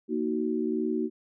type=chord; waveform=sine; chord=D# minor; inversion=second; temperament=just; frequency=233.3 / 311.1 / 373.4 Hz; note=A#3 / D#4 / F#4; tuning=+2 / 0 / +16 cents; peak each=-30 / -30 / -30 dBFS; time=0.08-1.1 s; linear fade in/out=50 ms; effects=none